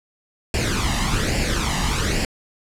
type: noise with flanger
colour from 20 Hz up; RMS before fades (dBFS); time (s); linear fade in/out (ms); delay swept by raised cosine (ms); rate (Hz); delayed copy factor
pink; -21; 0.54-2.25; 2; 0.4 to 1.05; 1.2; +0.65
effects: low-pass 8000 Hz 12 dB/octave